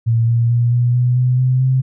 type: tone with pitch steps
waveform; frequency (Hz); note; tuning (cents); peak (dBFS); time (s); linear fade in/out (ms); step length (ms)
sine; 115.1 / 117.18 / 119.3 / 121.45 / 123.65 / 125.88 / 128.15 / 130.47; A#2 / A#2 / A#2 / B2 / B2 / B2 / C3 / C3; -22 / +9 / +41 / -29 / +3 / +33 / -36 / -5; -11; 0.06-1.82; 20; 220
effects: none